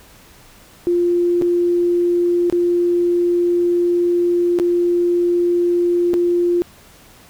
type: tone with dropouts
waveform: sine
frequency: 349.2 Hz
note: F4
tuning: in tune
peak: -13 dBFS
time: 0.87-6.62 s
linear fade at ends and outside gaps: 0 ms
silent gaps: 1.414-1.421 / 2.499-2.525 / 4.588-4.598 / 6.135-6.14 s
effects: pink hiss -46 dBFS RMS until 7.29 s